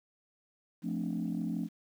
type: chord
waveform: sine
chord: D minor seventh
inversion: first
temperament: equal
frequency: 174.61 / 220 / 261.6 / 293.7 Hz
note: F3 / A3 / C4 / D4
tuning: 0 / 0 / 0 / 0 cents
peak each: -35 / -35 / -38 / -38 dBFS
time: 0.82-1.69 s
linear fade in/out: 50 ms
effects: tanh soft clip ceiling -25 dBFS + 10-bit